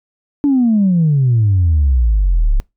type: exponential sweep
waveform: sine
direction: down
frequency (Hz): 293.7 to 33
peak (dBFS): -8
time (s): 0.44-2.6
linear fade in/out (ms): 0
effects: noise-tail reverb RT60 0.2 s tail -25 dB re dry + tanh soft clip ceiling -6 dBFS